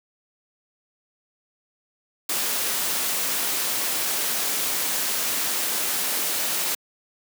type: noise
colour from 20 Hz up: white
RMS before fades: -25 dBFS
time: 2.29-6.75 s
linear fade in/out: 5 ms
effects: high-pass 200 Hz 12 dB/octave